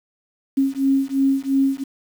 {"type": "beating tone pair", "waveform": "sine", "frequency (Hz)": [270, 272.9], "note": ["C#4", "C#4"], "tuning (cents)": [-45, -27], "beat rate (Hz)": 2.9, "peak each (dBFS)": -19, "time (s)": [0.57, 1.84], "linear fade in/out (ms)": 10, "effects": ["7-bit"]}